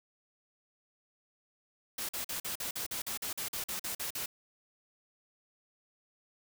white noise bursts, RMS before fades -37 dBFS, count 15, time 1.98-4.26 s, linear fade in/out 5 ms, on 110 ms, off 45 ms, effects none

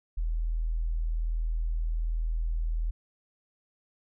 sine tone, 40.62 Hz, E1, 25 cents flat, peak -26 dBFS, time 0.17-2.91 s, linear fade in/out 10 ms, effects none

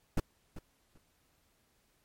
brown noise with echo, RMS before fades -27 dBFS, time 0.17-0.2 s, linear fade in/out 5 ms, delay 390 ms, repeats 2, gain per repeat -15 dB, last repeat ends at 0.98 s, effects pink hiss -72 dBFS RMS until 2.04 s + MP3 64 kbps

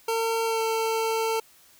25% pulse tone with pitch glide, 453.7 to 448 Hz, A#4 to A4, -47 to +31 cents, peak -20 dBFS, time 0.08-1.4 s, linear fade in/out 5 ms, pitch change -22 cents, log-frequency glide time 0.45-0.61 s, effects white hiss -56 dBFS RMS until 1.79 s

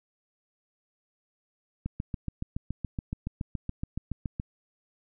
click train, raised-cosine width 5 ms, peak -19 dBFS, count 19, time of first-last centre 1.86-4.399 s, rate 7.09 Hz, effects none

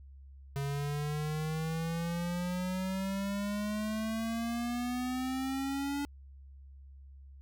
square exponential sweep, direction up, 138.59 to 286.5 Hz, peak -33 dBFS, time 0.56-6.05 s, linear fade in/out 0 ms, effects added 68 Hz sine -49 dBFS peak until 7.41 s

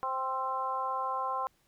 harmonic tone with a mistuned harmonic, 262.2 Hz, C4, 4 cents sharp, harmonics 2 / 3 / 4 / 5, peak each -40 / -36 / -32 / -40 dBFS, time 0.03-1.47 s, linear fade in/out 0 ms, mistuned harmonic 5, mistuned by +26 cents, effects pink hiss -70 dBFS RMS until 1.67 s

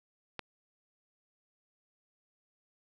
click, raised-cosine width 0.3 ms, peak -21 dBFS, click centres 0.393 s, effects none

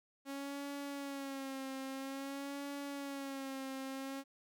sawtooth tone with vibrato, 274.6 Hz, C#4, 16 cents flat, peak -37 dBFS, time 0.25-4.24 s, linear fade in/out 50 ms, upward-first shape sine, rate 0.5 Hz, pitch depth 51 cents each way, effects none

